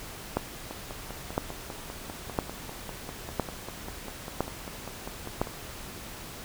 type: two click trains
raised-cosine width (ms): 1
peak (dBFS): -23 / -11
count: 25 / 6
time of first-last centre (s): 0.71-5.472 / 0.37-5.415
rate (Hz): 5.04 / 0.991
effects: pink hiss -42 dBFS RMS until 6.44 s